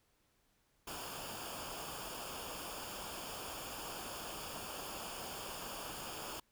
pink noise with comb filter, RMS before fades -45 dBFS, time 0.87-6.4 s, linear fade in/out 5 ms, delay 0.5 ms, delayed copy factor -0.7, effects pink hiss -75 dBFS RMS until 6.51 s

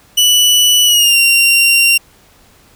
sawtooth tone with pitch glide, 2960 to 2762 Hz, F#7 to F7, 0 to -20 cents, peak -4 dBFS, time 0.17-1.98 s, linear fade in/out 10 ms, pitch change -120 cents, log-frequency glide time 0.85-1.17 s, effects pink hiss -47 dBFS RMS until 2.75 s

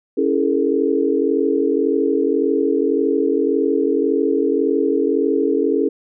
sine chord, A# half-diminished seventh, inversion first, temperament equal with one note detuned, 277.2 / 329.6 / 415.3 / 457.1 Hz, C#4 / E4 / G#4 / A#4, 0 / 0 / 0 / -34 cents, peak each -20 / -21 / -19 / -21 dBFS, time 0.17-5.89 s, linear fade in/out 10 ms, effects none

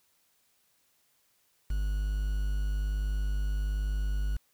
triangle tone with quantisation, 50.6 Hz, G#1, 44 cents flat, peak -25 dBFS, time 1.7-4.37 s, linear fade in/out 5 ms, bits 8, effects white hiss -70 dBFS RMS until 4.53 s

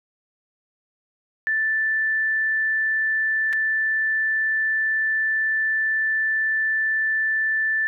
sine tone with dropouts, 1762 Hz, A6, 2 cents sharp, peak -19 dBFS, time 1.47-7.87 s, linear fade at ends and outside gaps 0 ms, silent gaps 3.528-3.532 s, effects none

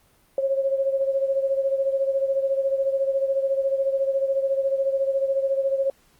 sine beating tone pair, 540 / 554 Hz, C#5 / C#5, -45 / -1 cents, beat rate 14 Hz, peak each -21 / -27 dBFS, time 0.38-5.9 s, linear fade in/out 2 ms, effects pink hiss -60 dBFS RMS until 6.19 s + Opus 32 kbps

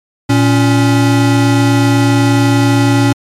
square tone pair together, 115.89 / 279.8 Hz, A#2 / C#4, -10 / +16 cents, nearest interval octave + minor third, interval 1526 cents, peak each -11 dBFS, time 0.29-3.13 s, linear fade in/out 10 ms, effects low-pass 10000 Hz 12 dB/octave + MP3 96 kbps

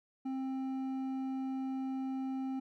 triangle tone with hard clipping, 264.4 Hz, C4, 18 cents sharp, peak -36 dBFS, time 0.25-2.6 s, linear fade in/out 10 ms, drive 10 dB, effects none

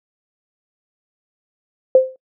sine tone with exponential decay, 520 Hz, C5, 11 cents flat, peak -3 dBFS, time 1.95-2.16 s, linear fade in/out 2 ms, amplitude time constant 44 ms, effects noise-tail reverb RT60 0.1 s tail -23 dB re dry

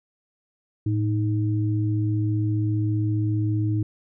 sine tone pair together, 109.18 / 312.5 Hz, A2 / D#4, -13 / +8 cents, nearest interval octave + tritone, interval 1821 cents, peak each -21 / -27 dBFS, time 0.86-3.83 s, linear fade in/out 5 ms, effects none

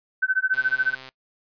sine tone with tremolo, 1525 Hz, G6, 48 cents flat, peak -16 dBFS, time 0.22-0.95 s, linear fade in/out 10 ms, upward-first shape sine, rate 14 Hz, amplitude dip 100%
click train, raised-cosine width 0.2 ms, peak -23 dBFS, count 73, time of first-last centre 0.54-1.09 s, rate 131 Hz
effects noise-tail reverb RT60 0.1 s tail -23 dB re dry + resampled to 11025 Hz

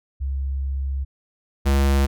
sine / square tone pair in turn, 67.8 / 68.83 Hz, C#2 / C#2, -38 / -12 cents, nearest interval unison, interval 26 cents, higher second, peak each -22 / -16 dBFS, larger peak second, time 0.2-1.05 / 1.65-2.07 s, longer first, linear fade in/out 20 ms, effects none

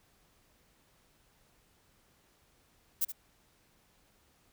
violet noise with echo, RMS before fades -29 dBFS, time 3.01-3.05 s, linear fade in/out 10 ms, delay 73 ms, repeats 1, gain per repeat -11 dB, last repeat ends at 3.123 s, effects pink hiss -68 dBFS RMS until 4.52 s

